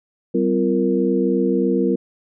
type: tone cluster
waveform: sine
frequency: 193.4 / 256.7 / 344.1 / 465.7 Hz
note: G3 / C4 / F4 / A#4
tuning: -23 / -33 / -26 / -2 cents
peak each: -21 dBFS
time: 0.34-1.96 s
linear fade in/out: 10 ms
effects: none